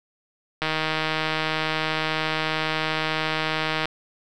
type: click train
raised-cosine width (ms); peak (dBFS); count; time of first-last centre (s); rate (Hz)
0.3; -8; 509; 0.62-3.856; 157
effects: none